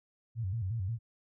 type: tone with vibrato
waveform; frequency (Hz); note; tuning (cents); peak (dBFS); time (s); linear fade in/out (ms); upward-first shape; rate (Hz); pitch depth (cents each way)
sine; 103.83; G#2; 0; -31; 0.35-0.99; 50; square; 5.6; 180
effects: none